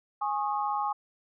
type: chord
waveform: sine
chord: Ab suspended fourth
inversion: none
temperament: equal with one note detuned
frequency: 830.6 / 1089.7 / 1244.5 Hz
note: Ab5 / Db6 / Eb6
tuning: 0 / -30 / 0 cents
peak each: -29 / -32 / -35 dBFS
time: 0.21-0.93 s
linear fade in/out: 10 ms
effects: none